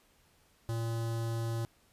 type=tone with notch filter; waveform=square; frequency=114.8 Hz; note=A#2; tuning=26 cents flat; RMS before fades=-34 dBFS; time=0.69-1.65 s; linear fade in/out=0 ms; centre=2300 Hz; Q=1.4; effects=pink hiss -67 dBFS RMS until 1.92 s + resampled to 32000 Hz